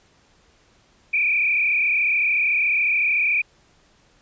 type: tone with frequency modulation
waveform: sine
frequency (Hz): 2397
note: D7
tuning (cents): +35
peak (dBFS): -17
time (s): 1.13-3.42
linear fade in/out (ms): 10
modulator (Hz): 33.8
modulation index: 2.8
effects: pink hiss -58 dBFS RMS until 4.21 s + resampled to 16000 Hz